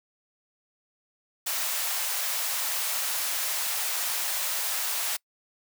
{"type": "high-pass noise", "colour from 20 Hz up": "white", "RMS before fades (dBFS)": -29, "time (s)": [1.46, 5.17], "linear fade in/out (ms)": 10, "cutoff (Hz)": 590, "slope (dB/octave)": 24, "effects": ["noise-tail reverb RT60 0.1 s tail -26 dB re dry"]}